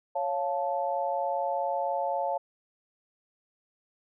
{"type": "chord", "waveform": "sine", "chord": "Db augmented", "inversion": "none", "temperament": "equal with one note detuned", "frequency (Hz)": [554.4, 698.5, 874.9], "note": ["Db5", "F5", "A5"], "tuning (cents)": [0, 0, -10], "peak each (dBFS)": -31, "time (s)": [0.15, 2.38], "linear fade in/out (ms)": 10, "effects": []}